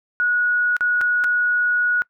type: tone with dropouts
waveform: sine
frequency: 1458 Hz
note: F#6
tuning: 26 cents flat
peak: -16 dBFS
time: 0.2-2.02 s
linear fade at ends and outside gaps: 0 ms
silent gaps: 0.766-0.808 / 1.01-1.014 / 1.239-1.243 s
effects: noise-tail reverb RT60 0.1 s tail -23 dB re dry